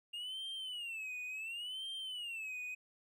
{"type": "tone with vibrato", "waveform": "triangle", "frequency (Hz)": 2800, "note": "F7", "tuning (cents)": 4, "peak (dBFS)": -39, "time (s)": [0.13, 2.75], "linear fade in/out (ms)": 10, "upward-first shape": "sine", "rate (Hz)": 0.7, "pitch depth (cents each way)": 210, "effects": []}